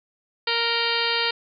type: harmonic tone with a mistuned harmonic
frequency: 466.2 Hz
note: A#4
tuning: in tune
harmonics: 1 / 2 / 3 / 4 / 5 / 6 / 7 / 8 / 9 / 10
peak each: -30 / -30 / -30 / -30 / -30 / -30 / -30 / -30 / -30 / -30 dBFS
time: 0.47-1.31 s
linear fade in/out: 5 ms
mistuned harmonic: 7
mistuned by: -66 cents
effects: none